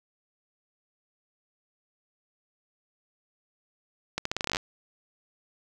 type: accelerating click train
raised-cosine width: 0.2 ms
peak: -11 dBFS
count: 13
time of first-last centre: 4.18-4.569 s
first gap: 74 ms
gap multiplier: 0.83
effects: none